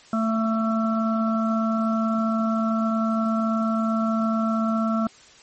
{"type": "harmonic tone with a mistuned harmonic", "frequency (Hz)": 222.6, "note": "A3", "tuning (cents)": 20, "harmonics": [1, 3, 5, 6], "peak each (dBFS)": [-21, -29, -35, -28], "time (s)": [0.13, 5.07], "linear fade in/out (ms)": 2, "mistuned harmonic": 5, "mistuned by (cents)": 15, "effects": ["white hiss -50 dBFS RMS until 5.42 s", "MP3 32 kbps"]}